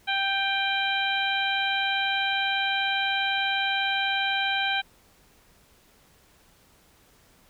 harmonic tone with a mistuned harmonic, 784 Hz, G5, in tune, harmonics 1 / 2 / 3 / 4 / 5, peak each -29 / -28 / -30 / -30 / -33 dBFS, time 0.07-4.82 s, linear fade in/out 20 ms, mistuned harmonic 3, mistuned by +24 cents, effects pink hiss -59 dBFS RMS until 7.49 s

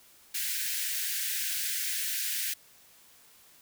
white high-pass noise, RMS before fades -32 dBFS, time 0.34-2.54 s, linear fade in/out 10 ms, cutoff 1500 Hz, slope 96 dB/octave, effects white hiss -58 dBFS RMS until 3.61 s

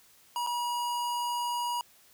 square tone with dropouts, 962 Hz, B5, 46 cents flat, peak -30 dBFS, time 0.36-1.81 s, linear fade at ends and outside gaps 1 ms, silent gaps 0.465-0.471 s, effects white hiss -60 dBFS RMS until 2.13 s

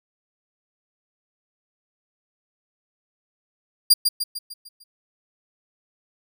sawtooth tone with echo, 4791 Hz, D8, 34 cents sharp, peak -7 dBFS, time 3.9-3.94 s, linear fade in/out 10 ms, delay 150 ms, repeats 6, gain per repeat -6 dB, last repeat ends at 4.84 s, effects none

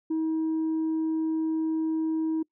sine tone, 319 Hz, D#4, 43 cents sharp, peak -22 dBFS, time 0.1-2.43 s, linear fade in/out 10 ms, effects noise-tail reverb RT60 0.1 s tail -25 dB re dry + tanh soft clip ceiling -23 dBFS

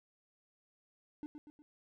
triangle tone with echo, 298.2 Hz, D4, 27 cents sharp, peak -38 dBFS, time 1.23-1.26 s, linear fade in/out 0 ms, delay 120 ms, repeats 3, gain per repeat -6 dB, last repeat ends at 1.62 s, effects none

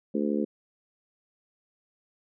harmonic tone, 73 Hz, D2, 10 cents flat, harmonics 3 / 4 / 5 / 6 / 7, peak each -28 / -30 / -32 / -34 / -35 dBFS, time 0.14-0.45 s, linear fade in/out 10 ms, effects none

